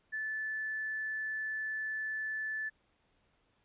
sine tone, 1745 Hz, A6, 15 cents flat, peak -34 dBFS, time 0.12-2.7 s, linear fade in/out 20 ms, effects pink hiss -73 dBFS RMS until 3.64 s + resampled to 8000 Hz

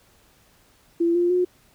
sine tone with pitch steps, 338.9 / 349.6 / 360.7 Hz, E4 / F4 / F#4, +48 / +2 / -44 cents, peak -17 dBFS, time 1-1.45 s, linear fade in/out 10 ms, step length 150 ms, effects pink hiss -58 dBFS RMS until 1.74 s

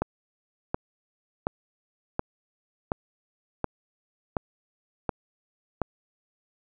click train, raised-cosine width 1 ms, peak -11 dBFS, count 9, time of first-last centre 0.02-5.817 s, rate 1.38 Hz, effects none

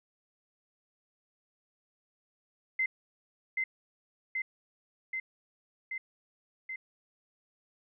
sine tone with echo, 2069 Hz, C7, 20 cents flat, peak -26 dBFS, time 2.79-2.86 s, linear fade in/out 5 ms, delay 780 ms, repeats 5, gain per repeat -2 dB, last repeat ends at 6.76 s, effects none

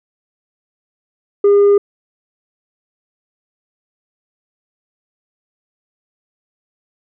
sine tone, 405 Hz, G#4, 43 cents flat, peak -4 dBFS, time 1.44-1.78 s, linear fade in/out 5 ms, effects tanh soft clip ceiling -6 dBFS

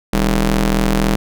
sawtooth ring-modulated tone, 117.8 Hz, A#2, 19 cents sharp, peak -6 dBFS, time 0.13-1.16 s, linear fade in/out 5 ms, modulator 80.8 Hz, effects none

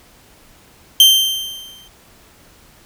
40% pulse tone with exponential decay, 3136 Hz, G7, in tune, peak -3 dBFS, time 1-1.88 s, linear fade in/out 2 ms, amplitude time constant 190 ms, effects pink hiss -48 dBFS RMS until 2.85 s

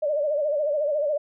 sine tone with vibrato, 592 Hz, D5, 14 cents sharp, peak -21 dBFS, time 0.02-1.18 s, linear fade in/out 10 ms, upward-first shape sine, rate 14 Hz, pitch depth 88 cents each way, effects none

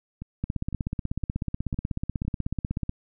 two click trains, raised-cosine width 5 ms, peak -23 / -15 dBFS, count 5 / 41, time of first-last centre 0.22-2.25 / 0.44-2.894 s, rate 1.97 / 16.3 Hz, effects none

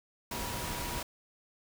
sine tone in noise, 962 Hz, B5, 46 cents flat, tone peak -43 dBFS, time 0.31-1.03 s, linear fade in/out 5 ms, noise pink, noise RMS -37 dBFS, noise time 0.31-1.03 s, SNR -9 dB, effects none

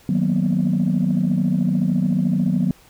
sine chord, B major seventh, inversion first, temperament equal, 155.56 / 185 / 233.1 / 246.9 Hz, D#3 / F#3 / A#3 / B3, 0 / 0 / 0 / 0 cents, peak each -22 / -18 / -23 / -23 dBFS, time 0.09-2.71 s, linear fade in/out 2 ms, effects tanh soft clip ceiling -10 dBFS + pink hiss -51 dBFS RMS until 2.89 s

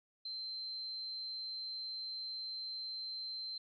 sine tone, 4111 Hz, C8, 31 cents flat, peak -40 dBFS, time 0.25-3.58 s, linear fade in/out 5 ms, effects none

